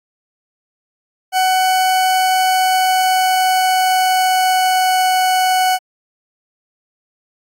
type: tone with pitch glide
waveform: 40% pulse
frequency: 748 to 743.3 Hz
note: F#5 to F#5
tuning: +19 to +8 cents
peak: -11 dBFS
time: 1.32-5.79 s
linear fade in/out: 50 ms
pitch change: -11 cents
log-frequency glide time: 2.36-5.13 s
effects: AAC 48 kbps